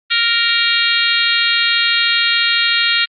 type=harmonic tone; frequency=466.2 Hz; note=A#4; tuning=in tune; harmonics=3 / 4 / 5 / 6 / 7 / 8 / 9; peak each=-20 / -20 / -20 / -20 / -20 / -20 / -20 dBFS; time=0.1-3.06 s; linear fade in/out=20 ms; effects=Opus 32 kbps